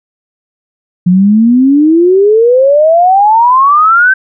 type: exponential sweep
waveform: sine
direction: up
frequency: 174.61 to 1568 Hz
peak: -3 dBFS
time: 1.06-4.14 s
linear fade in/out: 10 ms
effects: none